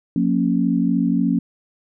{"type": "tone cluster", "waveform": "sine", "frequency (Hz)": [178.9, 232, 275.5], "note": ["F3", "A#3", "C#4"], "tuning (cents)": [42, -8, -11], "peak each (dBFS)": -20, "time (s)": [0.16, 1.39], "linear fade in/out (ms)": 2, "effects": []}